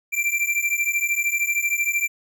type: beating tone pair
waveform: square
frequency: 2349 / 2362 Hz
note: D7 / D7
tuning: 0 / +9 cents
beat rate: 13 Hz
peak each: -24 dBFS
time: 0.12-2.08 s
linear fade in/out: 20 ms
effects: none